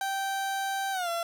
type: tone with pitch glide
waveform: 30% pulse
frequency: 780 to 679 Hz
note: G5 to F5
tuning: -9 to -49 cents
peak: -26 dBFS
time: 0.01-1.23 s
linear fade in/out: 2 ms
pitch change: -240 cents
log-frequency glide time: 0.92-1.09 s
effects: none